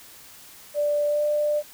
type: tone with pitch glide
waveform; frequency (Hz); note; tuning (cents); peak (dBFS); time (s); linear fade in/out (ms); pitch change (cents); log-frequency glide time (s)
sine; 587.3 to 594.8; D5 to D5; 0 to +22; -20; 0.74-1.63; 50; +22; 1.06-1.24
effects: white hiss -47 dBFS RMS until 1.73 s

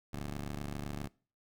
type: ring-modulated tone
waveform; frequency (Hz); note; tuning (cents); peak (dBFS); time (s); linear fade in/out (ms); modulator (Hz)
15% pulse; 72.3; D2; -27; -29; 0.13-1.08; 5; 50
effects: noise-tail reverb RT60 0.4 s tail -23 dB re dry

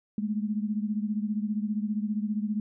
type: beating tone pair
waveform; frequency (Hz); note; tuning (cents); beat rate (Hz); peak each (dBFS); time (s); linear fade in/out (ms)
sine; 207.7 / 222.7; G#3 / A3; 0 / +21; 15; -28 / -32; 0.18-2.6; 2
effects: none

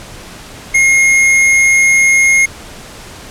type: tone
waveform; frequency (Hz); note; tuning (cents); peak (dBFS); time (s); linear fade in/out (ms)
square; 2146; C7; +43; -7; 0.74-2.46; 10
effects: pink hiss -32 dBFS RMS until 3.3 s + low-pass 10000 Hz 12 dB/octave

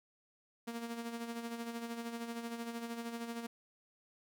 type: tone with tremolo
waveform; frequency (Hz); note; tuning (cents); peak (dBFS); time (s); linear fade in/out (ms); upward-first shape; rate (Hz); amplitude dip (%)
sawtooth; 233.1; A#3; 0; -34; 0.67-3.47; 10; sine; 13; 55
effects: none

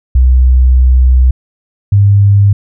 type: tone pair in turn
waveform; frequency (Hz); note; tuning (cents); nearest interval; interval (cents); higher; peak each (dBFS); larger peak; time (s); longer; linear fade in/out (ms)
sine; 63.4 / 100.64; B1 / G2; +46 / +46; minor sixth; 800; second; -3; neither; 0.15-1.31 / 1.92-2.53; first; 5
effects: none

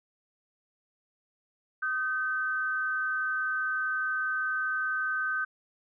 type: tone pair together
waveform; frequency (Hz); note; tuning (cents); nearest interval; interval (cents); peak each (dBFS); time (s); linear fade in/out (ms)
sine; 1248 / 1536.9; D#6 / G6; +5 / -35; major third; 360; -34 / -28; 1.82-5.45; 10
effects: none

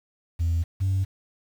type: tone pair in turn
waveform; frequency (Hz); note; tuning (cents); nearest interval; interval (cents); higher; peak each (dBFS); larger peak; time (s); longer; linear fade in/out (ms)
sine; 83.5 / 95.49; E2 / G2; +23 / -45; major second; 232; second; -19; neither; 0.39-0.64 / 0.8-1.05; neither; 20
effects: tanh soft clip ceiling -18 dBFS + 8-bit

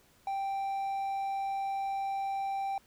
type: tone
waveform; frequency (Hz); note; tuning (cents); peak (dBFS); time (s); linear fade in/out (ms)
triangle; 784; G5; 0; -29; 0.27-2.78; 2
effects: pink hiss -64 dBFS RMS until 2.86 s

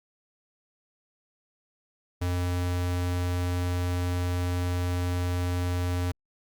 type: tone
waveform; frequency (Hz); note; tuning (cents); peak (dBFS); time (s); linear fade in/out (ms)
square; 89; F2; +33; -26; 2.21-6.12; 10
effects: Opus 48 kbps

